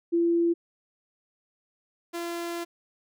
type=tone pair in turn; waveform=sine / sawtooth; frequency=339.5 / 341.7 Hz; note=F4 / F4; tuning=-49 / -38 cents; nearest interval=unison; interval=11 cents; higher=second; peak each=-20 / -27 dBFS; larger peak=first; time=0.12-0.54 / 2.13-2.65 s; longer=second; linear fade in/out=20 ms; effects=none